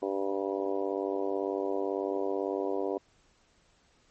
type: harmonic tone with a mistuned harmonic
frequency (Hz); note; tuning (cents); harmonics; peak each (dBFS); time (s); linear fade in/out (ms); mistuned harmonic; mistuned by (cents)
98; G2; 0; 3 / 4 / 5 / 6 / 7 / 8 / 9 / 10; -36 / -32 / -35 / -37 / -39 / -46 / -51 / -43; 0.02-2.98; 5; 10; -21
effects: pink hiss -66 dBFS RMS until 4.1 s + MP3 32 kbps